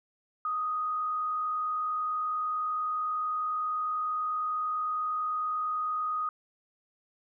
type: tone with frequency modulation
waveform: sine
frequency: 1244.5 Hz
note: D#6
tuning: in tune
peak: -28 dBFS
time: 0.45-6.29 s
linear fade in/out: 2 ms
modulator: 48.8 Hz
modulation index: 0.31
effects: none